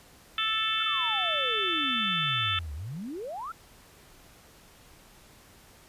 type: harmonic tone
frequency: 440 Hz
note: A4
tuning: in tune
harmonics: 3 / 4 / 5 / 6 / 7 / 8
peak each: -31 / -36 / -40 / -33 / -33 / -30 dBFS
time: 0.38-2.59 s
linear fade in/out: 2 ms
type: exponential two-way sweep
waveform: sine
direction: down then up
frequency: 1413 to 69.8 to 1413 Hz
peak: -34 dBFS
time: 0.8-3.52 s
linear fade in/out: 5 ms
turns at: 2.74 s
effects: pink hiss -55 dBFS RMS until 5.88 s + resampled to 32000 Hz